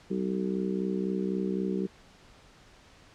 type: harmonic tone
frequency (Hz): 63.9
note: C2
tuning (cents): -40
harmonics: 3 / 4 / 5 / 6 / 7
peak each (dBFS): -30 / -41 / -35 / -33 / -39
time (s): 0.1-1.87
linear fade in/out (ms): 10
effects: pink hiss -56 dBFS RMS until 3.14 s + low-pass 6000 Hz 12 dB/octave

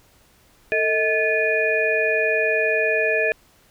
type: tone cluster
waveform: sine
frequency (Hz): 445.1 / 633 / 1730 / 2455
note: A4 / D#5 / A6 / D#7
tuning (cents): +20 / +30 / -30 / -24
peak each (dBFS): -23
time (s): 0.72-3.32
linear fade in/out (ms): 0
effects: pink hiss -56 dBFS RMS until 3.7 s

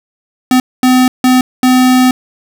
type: tone bursts at uneven times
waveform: square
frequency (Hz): 254.5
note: C4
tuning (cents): -48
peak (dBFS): -6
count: 4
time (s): 0.51-0.6 / 0.83-1.08 / 1.24-1.41 / 1.63-2.11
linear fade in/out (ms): 2
effects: none

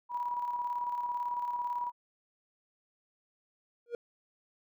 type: tone with tremolo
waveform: sine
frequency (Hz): 970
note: B5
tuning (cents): -31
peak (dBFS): -30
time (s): 0.09-1.92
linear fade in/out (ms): 50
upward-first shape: square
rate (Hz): 18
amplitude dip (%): 40
type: tone with exponential growth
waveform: triangle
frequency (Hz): 474.5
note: A#4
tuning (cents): +31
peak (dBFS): -27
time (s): 3.86-3.95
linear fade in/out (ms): 2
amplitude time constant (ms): 18
effects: none

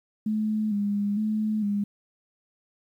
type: tone with vibrato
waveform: sine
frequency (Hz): 209.3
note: G#3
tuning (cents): +14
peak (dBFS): -23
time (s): 0.26-1.84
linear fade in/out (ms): 5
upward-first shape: square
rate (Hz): 1.1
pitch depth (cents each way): 47
effects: 10-bit

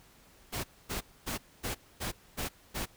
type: noise bursts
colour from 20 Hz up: pink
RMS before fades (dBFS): -35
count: 7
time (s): 0.52-2.86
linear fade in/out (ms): 20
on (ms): 120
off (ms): 250
effects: pink hiss -60 dBFS RMS until 2.96 s

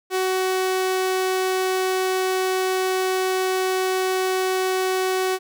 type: tone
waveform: sawtooth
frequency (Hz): 374.4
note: F#4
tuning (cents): +20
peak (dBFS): -16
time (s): 0.1-5.39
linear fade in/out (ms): 50
effects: none

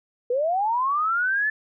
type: linear sweep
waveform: sine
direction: up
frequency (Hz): 470 to 1760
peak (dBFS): -20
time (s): 0.3-1.5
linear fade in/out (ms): 5
effects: none

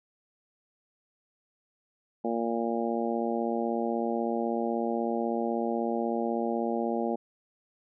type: harmonic tone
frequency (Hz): 116.2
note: A#2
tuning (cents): -5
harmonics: 2 / 3 / 4 / 5 / 6 / 7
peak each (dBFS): -31 / -33 / -34 / -35 / -36 / -36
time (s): 2.24-7.16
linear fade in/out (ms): 10
effects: none

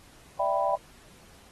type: chord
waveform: sine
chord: E minor seventh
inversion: third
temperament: equal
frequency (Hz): 587.3 / 659.3 / 784 / 987.8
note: D5 / E5 / G5 / B5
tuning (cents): 0 / 0 / 0 / 0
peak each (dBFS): -29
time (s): 0.39-0.76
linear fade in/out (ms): 10
effects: pink hiss -55 dBFS RMS until 1.51 s + AAC 32 kbps

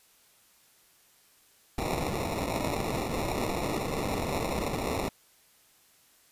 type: noise with sample-and-hold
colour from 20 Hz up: white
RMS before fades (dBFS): -31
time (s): 1.78-5.09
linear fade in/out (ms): 2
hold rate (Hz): 1575
effects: white hiss -62 dBFS RMS until 6.31 s + resampled to 32000 Hz

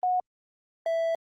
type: tone pair in turn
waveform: sine / triangle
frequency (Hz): 730 / 659.9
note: F#5 / E5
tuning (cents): -24 / +2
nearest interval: major second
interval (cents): 174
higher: first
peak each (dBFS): -22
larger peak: neither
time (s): 0.03-0.2 / 0.86-1.15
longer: second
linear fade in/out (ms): 2
effects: Opus 24 kbps

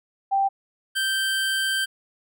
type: tone pair in turn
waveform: sine / 25% pulse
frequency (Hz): 785 / 1563.2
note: G5 / G6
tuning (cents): +2 / -5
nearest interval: octave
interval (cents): 1193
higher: second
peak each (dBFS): -18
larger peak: neither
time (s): 0.31-0.49 / 0.95-1.86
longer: second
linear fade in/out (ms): 20
effects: none

